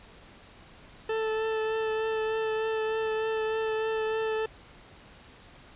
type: tone with vibrato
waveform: 40% pulse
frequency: 440 Hz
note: A4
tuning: in tune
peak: -26 dBFS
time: 1.09-4.46 s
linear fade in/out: 5 ms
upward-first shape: triangle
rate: 3.3 Hz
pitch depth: 15 cents each way
effects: pink hiss -52 dBFS RMS until 5.75 s + resampled to 8000 Hz